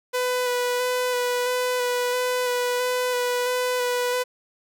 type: tone with vibrato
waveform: sawtooth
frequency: 496.1 Hz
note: B4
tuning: 8 cents sharp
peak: -18 dBFS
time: 0.13-4.24 s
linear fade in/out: 20 ms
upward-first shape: square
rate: 1.5 Hz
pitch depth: 13 cents each way
effects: none